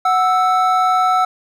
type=tone pair together; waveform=triangle; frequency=740 / 1318.5 Hz; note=F#5 / E6; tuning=0 / 0 cents; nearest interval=minor seventh; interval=1000 cents; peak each=-13 dBFS; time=0.05-1.25 s; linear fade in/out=5 ms; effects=none